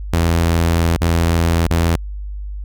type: tone with dropouts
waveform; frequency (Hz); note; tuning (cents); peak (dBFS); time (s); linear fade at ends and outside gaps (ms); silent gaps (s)
sawtooth; 83.7; E2; +27; -9; 0.13-1.96; 5; 0.966-1.009 / 1.669-1.703
effects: added 50 Hz sine -24 dBFS peak until 2.64 s